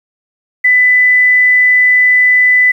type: tone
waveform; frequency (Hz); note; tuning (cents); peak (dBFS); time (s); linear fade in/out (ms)
sine; 1997; B6; +19; -5; 0.64-2.72; 10
effects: 7-bit